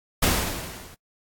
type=noise with level ramp; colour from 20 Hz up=pink; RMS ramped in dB=-18 to -47 dBFS; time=0.22-0.95 s; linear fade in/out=10 ms; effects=noise-tail reverb RT60 0.1 s tail -23 dB re dry + AAC 64 kbps